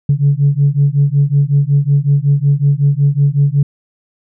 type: beating tone pair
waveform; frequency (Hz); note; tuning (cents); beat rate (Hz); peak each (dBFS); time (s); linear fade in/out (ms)
sine; 139.5 / 144.9; C#3 / D3; +11 / -23; 5.4; -11; 0.09-3.63; 5
effects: tanh soft clip ceiling -3 dBFS